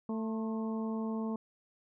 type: harmonic tone with a mistuned harmonic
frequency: 222 Hz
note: A3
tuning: 16 cents sharp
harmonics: 1 / 2 / 3 / 4 / 5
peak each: -33 / -41 / -47 / -47 / -48 dBFS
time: 0.09-1.36 s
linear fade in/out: 2 ms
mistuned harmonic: 5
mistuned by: -48 cents
effects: none